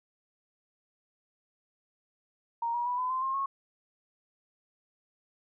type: tone with pitch steps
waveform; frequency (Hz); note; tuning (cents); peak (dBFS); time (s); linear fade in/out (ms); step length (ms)
sine; 932.3 / 957.4 / 983.2 / 1009.7 / 1036.8 / 1064.8 / 1093.4; A#5 / A#5 / B5 / B5 / C6 / C6 / C#6; 0 / +46 / -8 / +38 / -16 / +30 / -24; -28; 2.62-3.46; 5; 120
effects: none